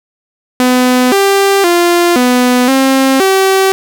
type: tone with pitch steps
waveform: sawtooth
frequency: 251.5 / 394.5 / 347.2 / 248.7 / 267 / 384.2 Hz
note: B3 / G4 / F4 / B3 / C4 / G4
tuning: +32 / +11 / -10 / +12 / +35 / -35 cents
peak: -3 dBFS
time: 0.6-3.72 s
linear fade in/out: 0 ms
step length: 520 ms
effects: none